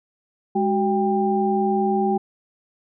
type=tone cluster; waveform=sine; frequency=206.3 / 376.8 / 794 Hz; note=G#3 / F#4 / G5; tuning=-11 / +32 / +22 cents; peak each=-22 dBFS; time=0.55-2.18 s; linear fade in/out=10 ms; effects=none